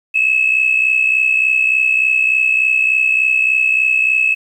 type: tone with amplitude modulation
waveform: sine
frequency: 2592 Hz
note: E7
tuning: 30 cents flat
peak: -7 dBFS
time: 0.14-4.35 s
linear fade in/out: 20 ms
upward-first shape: sine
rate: 63.4 Hz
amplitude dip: 70%
effects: tanh soft clip ceiling -4 dBFS + 8-bit